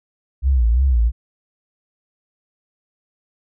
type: tone with vibrato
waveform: sine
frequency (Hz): 61.7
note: B1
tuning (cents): -1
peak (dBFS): -12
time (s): 0.42-1.12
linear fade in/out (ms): 50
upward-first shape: sine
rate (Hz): 2.9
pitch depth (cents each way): 170
effects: none